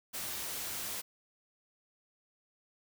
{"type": "noise", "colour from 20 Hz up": "white", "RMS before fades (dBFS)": -39, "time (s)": [0.13, 1.02], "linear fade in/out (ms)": 20, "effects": []}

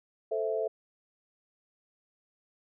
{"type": "chord", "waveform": "sine", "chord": "A minor", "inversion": "none", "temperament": "equal", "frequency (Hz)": [440, 523.3, 659.3], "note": ["A4", "C5", "E5"], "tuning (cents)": [0, 0, 0], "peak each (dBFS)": [-31, -35, -32], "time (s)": [0.31, 0.68], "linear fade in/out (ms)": 10, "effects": []}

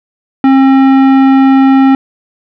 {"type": "tone with tanh clipping", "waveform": "sine", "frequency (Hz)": 268.3, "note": "C4", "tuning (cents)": 44, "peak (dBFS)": -5, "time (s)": [0.44, 1.95], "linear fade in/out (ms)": 2, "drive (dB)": 15, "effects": []}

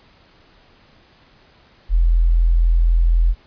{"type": "tone", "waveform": "sine", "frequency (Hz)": 42, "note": "E1", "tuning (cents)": 33, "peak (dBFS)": -11, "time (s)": [1.89, 3.35], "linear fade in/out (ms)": 50, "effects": ["pink hiss -52 dBFS RMS until 3.46 s", "resampled to 11025 Hz"]}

